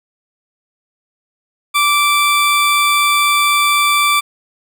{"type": "tone", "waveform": "20% pulse", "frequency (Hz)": 1168, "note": "D6", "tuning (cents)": -10, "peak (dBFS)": -6, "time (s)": [1.74, 4.21], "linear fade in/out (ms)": 20, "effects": []}